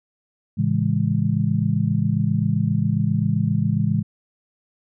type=chord; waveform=sine; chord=A major seventh; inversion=none; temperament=just; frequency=110 / 137.5 / 165 / 206.2 Hz; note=A2 / C#3 / E3 / G#3; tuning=0 / -14 / +2 / -12 cents; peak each=-23 dBFS; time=0.57-4.03 s; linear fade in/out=20 ms; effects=none